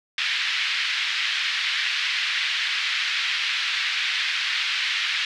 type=band-pass noise; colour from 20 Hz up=pink; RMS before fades=-25 dBFS; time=0.18-5.25 s; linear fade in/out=2 ms; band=1800 to 4100 Hz; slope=24 dB/octave; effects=none